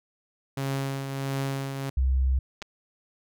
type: tone with tremolo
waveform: sawtooth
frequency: 136.5 Hz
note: C#3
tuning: 26 cents flat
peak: -22 dBFS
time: 0.57-1.9 s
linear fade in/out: 5 ms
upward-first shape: triangle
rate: 1.5 Hz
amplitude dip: 50%
type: tone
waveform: sine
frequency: 65.41 Hz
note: C2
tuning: in tune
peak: -20 dBFS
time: 1.97-2.39 s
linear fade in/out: 5 ms
type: clicks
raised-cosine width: 0.2 ms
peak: -20 dBFS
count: 2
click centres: 2.619 / 2.624 s
effects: none